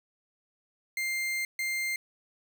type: tone bursts at uneven times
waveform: 40% pulse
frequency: 2100 Hz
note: C7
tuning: 6 cents sharp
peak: -28 dBFS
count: 2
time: 0.97-1.45 / 1.59-1.96 s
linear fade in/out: 2 ms
effects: none